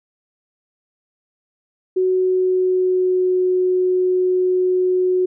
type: tone with pitch glide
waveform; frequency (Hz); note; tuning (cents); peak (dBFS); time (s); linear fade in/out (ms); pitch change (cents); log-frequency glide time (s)
sine; 371.3 to 367; F#4 to F#4; +6 to -14; -14; 1.96-5.26; 10; -20; 2.07-3.41
effects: none